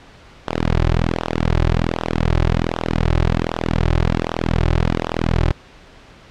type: tone with flanger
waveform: sawtooth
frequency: 41.2 Hz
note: E1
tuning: in tune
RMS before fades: -18 dBFS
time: 0.47-5.52 s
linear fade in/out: 10 ms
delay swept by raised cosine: 0.43 to 4.33 ms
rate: 1.3 Hz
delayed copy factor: -1
effects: pink hiss -44 dBFS RMS until 6.3 s + low-pass 4000 Hz 12 dB/octave